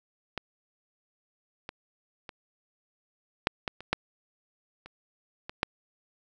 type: clicks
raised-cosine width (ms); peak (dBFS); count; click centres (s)
0.3; -16 / -21 / -24 / -6 / -14 / -26 / -8 / -29 / -21 / -8; 10; 0.377 / 1.691 / 2.292 / 3.471 / 3.678 / 3.806 / 3.93 / 4.86 / 5.495 / 5.631
effects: none